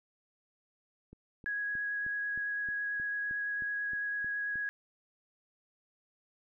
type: click train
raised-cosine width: 3 ms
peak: -38 dBFS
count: 12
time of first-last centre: 1.13-4.557 s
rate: 3.21 Hz
type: tone with vibrato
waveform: sine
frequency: 1661.2 Hz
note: G#6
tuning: in tune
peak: -32 dBFS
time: 1.46-4.69 s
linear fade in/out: 0 ms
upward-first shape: sine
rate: 9 Hz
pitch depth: 9 cents each way
effects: none